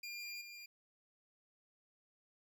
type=tone with level steps; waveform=25% pulse; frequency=2401 Hz; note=D7; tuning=38 cents sharp; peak=-40 / -46 dBFS; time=0.03-0.66 s; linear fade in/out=5 ms; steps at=0.41 s; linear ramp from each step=5 ms; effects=none

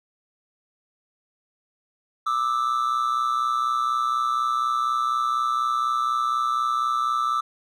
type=tone pair together; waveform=triangle; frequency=1187 / 1311.1 Hz; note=D6 / E6; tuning=+18 / -10 cents; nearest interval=major second; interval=172 cents; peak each=-22 dBFS; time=2.26-7.41 s; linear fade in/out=10 ms; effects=none

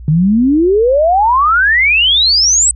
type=exponential sweep; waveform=sine; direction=up; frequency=146.83 to 8190 Hz; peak=-7 dBFS; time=0.08-2.71 s; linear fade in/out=2 ms; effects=added 60 Hz sine -27 dBFS peak until 2.75 s

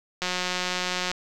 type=click train; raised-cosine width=0.2 ms; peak=-10 dBFS; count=163; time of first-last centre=0.22-1.115 s; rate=181 Hz; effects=none

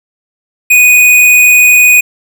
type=tone; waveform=square; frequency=2481 Hz; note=D#7; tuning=6 cents flat; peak=-3 dBFS; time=0.7-2.01 s; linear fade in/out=10 ms; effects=none

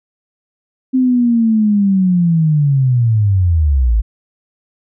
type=linear sweep; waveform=sine; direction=down; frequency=261.6 to 50.6 Hz; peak=-9 dBFS; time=0.93-4.02 s; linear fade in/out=20 ms; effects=none

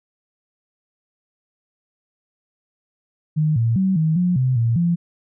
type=tone with pitch steps; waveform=sine; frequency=154.1 / 115 / 190.2 / 158.4 / 178.9 / 128.5 / 115.9 / 171.5 Hz; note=D#3 / A#2 / F#3 / D#3 / F3 / C3 / A#2 / F3; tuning=-16 / -23 / +48 / +31 / +42 / -31 / -10 / -31 cents; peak=-15 dBFS; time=3.36-4.96 s; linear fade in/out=20 ms; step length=200 ms; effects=none

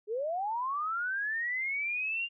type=linear sweep; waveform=sine; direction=up; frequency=401.5 to 2818 Hz; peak=-30 dBFS; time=0.07-2.29 s; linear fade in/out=50 ms; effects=none

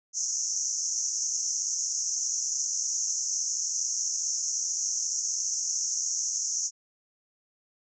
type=band-pass noise; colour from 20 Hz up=pink; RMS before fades=-30 dBFS; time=0.13-6.71 s; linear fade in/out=50 ms; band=5700 to 6800 Hz; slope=96 dB/octave; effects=none

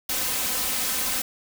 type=noise with comb filter; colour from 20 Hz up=white; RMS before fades=-26 dBFS; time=0.09-1.22 s; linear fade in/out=5 ms; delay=3.9 ms; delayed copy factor=+0.75; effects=none

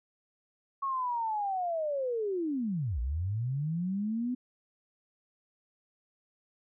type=linear two-way sweep; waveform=sine; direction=down then up; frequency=1108.7 to 55.9 to 254.3 Hz; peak=-29 dBFS; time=0.82-4.35 s; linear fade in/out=10 ms; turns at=3 s; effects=none

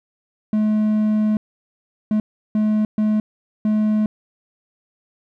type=tone bursts at uneven times; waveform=triangle; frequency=213.9 Hz; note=A3; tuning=49 cents flat; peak=-13 dBFS; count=5; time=0.53-1.37 / 2.11-2.2 / 2.55-2.85 / 2.98-3.2 / 3.65-4.06 s; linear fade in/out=2 ms; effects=none

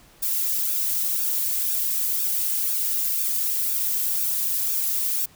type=noise with flanger; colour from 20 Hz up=violet; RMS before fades=-24 dBFS; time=0.22-5.26 s; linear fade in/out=10 ms; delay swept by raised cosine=0.97 to 2.77 ms; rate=2 Hz; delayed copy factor=-0.95; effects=pink hiss -53 dBFS RMS until 5.35 s

